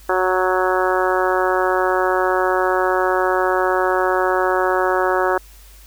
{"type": "harmonic tone", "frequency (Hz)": 185, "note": "F#3", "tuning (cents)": 0, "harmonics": [2, 3, 4, 5, 6, 7, 8, 9], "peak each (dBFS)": [-20, -22, -23, -24, -25, -25, -26, -27], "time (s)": [0.09, 5.38], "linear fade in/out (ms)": 5, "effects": ["added 50 Hz sine -42 dBFS peak until 5.86 s", "white hiss -48 dBFS RMS until 5.86 s"]}